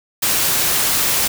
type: noise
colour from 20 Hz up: white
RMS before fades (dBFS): -17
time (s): 0.22-1.28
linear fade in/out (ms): 10
effects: none